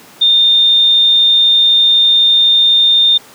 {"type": "tone", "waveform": "sine", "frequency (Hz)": 3628, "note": "A#7", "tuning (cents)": -48, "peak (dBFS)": -6, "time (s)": [0.21, 3.18], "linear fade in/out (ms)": 10, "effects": ["pink hiss -39 dBFS RMS until 3.34 s", "high-pass 200 Hz 12 dB/octave"]}